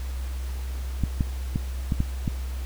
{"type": "clicks", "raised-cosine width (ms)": 5, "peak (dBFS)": -11, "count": 6, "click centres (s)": [1.037, 1.208, 1.559, 1.922, 2.004, 2.278], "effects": ["added 64 Hz sine -28 dBFS peak until 2.65 s", "pink hiss -45 dBFS RMS until 2.65 s"]}